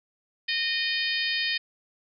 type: harmonic tone with a mistuned harmonic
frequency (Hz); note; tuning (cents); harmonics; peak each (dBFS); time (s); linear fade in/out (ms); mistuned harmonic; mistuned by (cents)
615; D#5; -20; 3 / 4 / 5 / 6 / 7 / 8; -30 / -31 / -32 / -33 / -33 / -34; 0.48-1.58; 10; 7; +25
effects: none